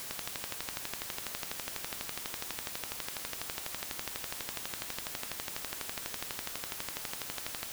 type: click train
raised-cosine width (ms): 0.2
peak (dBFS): -17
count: 92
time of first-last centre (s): 0.11-7.631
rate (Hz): 12.1
effects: white hiss -42 dBFS RMS until 7.72 s